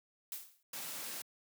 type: noise with exponential decay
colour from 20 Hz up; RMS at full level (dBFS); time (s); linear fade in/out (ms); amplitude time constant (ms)
blue; -39; 0.32-0.63; 2; 67
type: noise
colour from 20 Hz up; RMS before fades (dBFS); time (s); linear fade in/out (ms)
white; -43; 0.73-1.22; 5
effects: high-pass 150 Hz 12 dB/octave